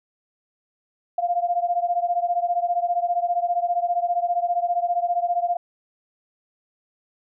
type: beating tone pair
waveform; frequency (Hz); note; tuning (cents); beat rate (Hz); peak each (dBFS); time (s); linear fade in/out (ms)
sine; 695 / 710; F5 / F5; -9 / +28; 15; -22 / -24; 1.18-5.57; 5
effects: none